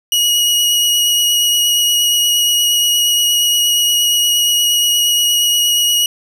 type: tone with vibrato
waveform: sawtooth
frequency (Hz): 2900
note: F#7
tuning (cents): -35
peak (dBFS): -8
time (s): 0.12-6.06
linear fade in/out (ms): 2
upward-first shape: triangle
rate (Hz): 8.5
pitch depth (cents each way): 13
effects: none